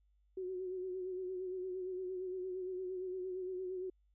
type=tone with vibrato; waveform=sine; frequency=370 Hz; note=F#4; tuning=in tune; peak=-38 dBFS; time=0.37-3.9 s; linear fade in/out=5 ms; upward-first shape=sine; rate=8.7 Hz; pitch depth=43 cents each way; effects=added 50 Hz sine -69 dBFS peak until 4.14 s